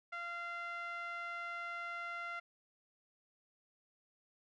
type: tone with low-pass filter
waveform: 5% pulse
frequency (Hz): 690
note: F5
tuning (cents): -21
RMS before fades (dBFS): -43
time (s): 0.12-2.4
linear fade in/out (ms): 10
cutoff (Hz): 1700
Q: 5.7
effects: none